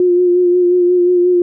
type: tone with vibrato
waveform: sine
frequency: 356.4 Hz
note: F4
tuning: 35 cents sharp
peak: -8 dBFS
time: 0-1.42 s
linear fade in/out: 2 ms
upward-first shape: sine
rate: 5.6 Hz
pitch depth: 26 cents each way
effects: none